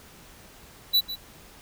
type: tone with echo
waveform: square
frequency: 3951 Hz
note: B7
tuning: in tune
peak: -18 dBFS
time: 0.93-1.01 s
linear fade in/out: 20 ms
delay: 150 ms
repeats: 1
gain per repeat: -13 dB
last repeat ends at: 1.16 s
effects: pink hiss -50 dBFS RMS until 1.61 s